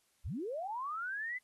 sine linear sweep, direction up, 34.64 to 2048 Hz, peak -36 dBFS, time 0.24-1.39 s, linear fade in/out 20 ms, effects white hiss -74 dBFS RMS until 1.43 s + AAC 32 kbps

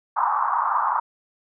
pink band-pass noise, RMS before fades -22 dBFS, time 0.16-1 s, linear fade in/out 10 ms, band 890 to 1200 Hz, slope 48 dB/octave, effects none

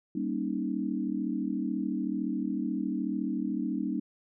sine chord, Eb dominant seventh, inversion first, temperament equal with one note detuned, 196 / 235.1 / 277.2 / 311.1 Hz, G3 / Bb3 / Db4 / Eb4, 0 / +15 / 0 / 0 cents, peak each -34 dBFS, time 0.15-4 s, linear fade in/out 5 ms, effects none

